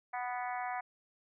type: harmonic tone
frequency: 246.9 Hz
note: B3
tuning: in tune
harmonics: 3 / 4 / 5 / 6 / 7 / 8 / 9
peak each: -37 / -42 / -46 / -48 / -47 / -47 / -49 dBFS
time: 0.13-0.81 s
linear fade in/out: 10 ms
effects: none